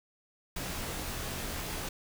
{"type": "noise with comb filter", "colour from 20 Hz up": "pink", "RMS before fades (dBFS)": -37, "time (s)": [0.56, 1.89], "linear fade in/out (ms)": 5, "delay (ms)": 20, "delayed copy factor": -0.75, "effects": []}